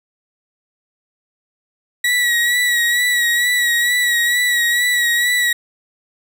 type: tone with vibrato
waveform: 35% pulse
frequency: 1928 Hz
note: B6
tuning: 42 cents flat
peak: -12 dBFS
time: 2.04-5.53 s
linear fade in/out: 5 ms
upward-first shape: sine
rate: 2.2 Hz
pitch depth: 36 cents each way
effects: none